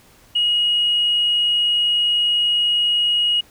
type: tone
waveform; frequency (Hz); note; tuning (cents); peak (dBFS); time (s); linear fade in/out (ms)
sine; 2890; F#7; -41; -14; 0.35-3.41; 10
effects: tanh soft clip ceiling -10 dBFS + pink hiss -51 dBFS RMS until 3.5 s